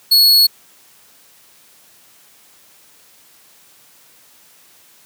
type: tone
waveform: 45% pulse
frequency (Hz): 4361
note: C#8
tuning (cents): -29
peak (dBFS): -7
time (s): 0.11-0.47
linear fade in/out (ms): 10
effects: white hiss -49 dBFS RMS until 5.05 s + high-pass 100 Hz 12 dB/octave